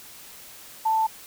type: tone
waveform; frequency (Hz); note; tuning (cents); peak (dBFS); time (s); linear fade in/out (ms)
sine; 884; A5; +8; -19; 0.85-1.07; 10
effects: white hiss -45 dBFS RMS until 1.26 s